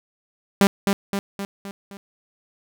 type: tone with echo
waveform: sawtooth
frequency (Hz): 198.5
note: G3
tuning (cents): +22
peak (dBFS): -8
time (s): 0.61-0.67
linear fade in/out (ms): 0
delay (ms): 260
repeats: 5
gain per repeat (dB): -5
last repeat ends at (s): 1.97
effects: none